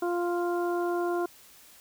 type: harmonic tone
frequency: 349.2 Hz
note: F4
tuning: in tune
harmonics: 1 / 2 / 3 / 4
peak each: -27 / -33 / -37 / -39 dBFS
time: 0.02-1.26 s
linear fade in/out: 5 ms
effects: white hiss -54 dBFS RMS until 1.8 s